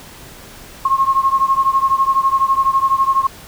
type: beating tone pair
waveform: sine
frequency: 1074 / 1086 Hz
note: C6 / C#6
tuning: +45 / -36 cents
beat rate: 12 Hz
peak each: -14 / -16 dBFS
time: 0.85-3.27 s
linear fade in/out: 5 ms
effects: pink hiss -38 dBFS RMS until 3.47 s